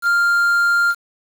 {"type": "tone with quantisation", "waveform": "triangle", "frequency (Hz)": 1396.9, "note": "F6", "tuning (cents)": 0, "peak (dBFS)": -11, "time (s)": [0.02, 0.95], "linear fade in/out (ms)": 50, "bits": 6, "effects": []}